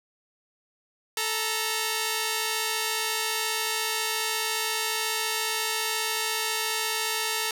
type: tone pair together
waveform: 5% pulse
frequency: 438.8 / 932 Hz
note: A4 / A#5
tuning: -5 / -1 cents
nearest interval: octave + minor second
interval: 1304 cents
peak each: -17 dBFS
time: 1.17-7.51 s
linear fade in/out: 2 ms
effects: none